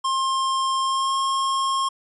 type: tone with pitch glide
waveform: square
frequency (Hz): 1063 to 1076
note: C6 to C6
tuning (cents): +27 to +48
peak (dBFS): -21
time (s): 0.04-1.89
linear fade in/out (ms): 10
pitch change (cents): +21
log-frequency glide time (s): 0.82-1.16
effects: resampled to 24000 Hz